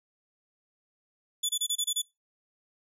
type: tone bursts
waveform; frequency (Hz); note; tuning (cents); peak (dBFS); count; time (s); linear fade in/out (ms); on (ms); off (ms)
20% pulse; 3459; A7; -30; -20; 7; 1.43-2.02; 10; 62; 26
effects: noise-tail reverb RT60 0.2 s tail -22 dB re dry